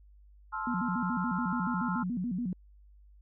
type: chord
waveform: sine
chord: F major seventh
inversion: first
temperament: just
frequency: 873.1 / 1047.7 / 1309.6 / 1396.9 Hz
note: A5 / C6 / E6 / F6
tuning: -14 / +2 / -12 / 0 cents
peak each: -38 dBFS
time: 0.52-2.04 s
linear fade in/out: 20 ms
type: tone with vibrato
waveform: sine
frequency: 209.7 Hz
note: G#3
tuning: 17 cents sharp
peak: -30 dBFS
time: 0.67-2.53 s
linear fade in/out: 2 ms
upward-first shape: square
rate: 7 Hz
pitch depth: 250 cents each way
effects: added 50 Hz sine -54 dBFS peak until 3.21 s